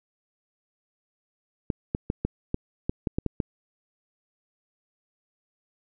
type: clicks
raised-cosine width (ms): 3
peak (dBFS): -12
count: 10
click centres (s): 1.702 / 1.949 / 2.101 / 2.25 / 2.544 / 2.895 / 3.072 / 3.185 / 3.263 / 3.402
effects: none